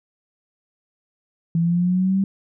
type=linear sweep; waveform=sine; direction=up; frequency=164.81 to 196 Hz; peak=-16 dBFS; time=1.55-2.24 s; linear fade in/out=2 ms; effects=none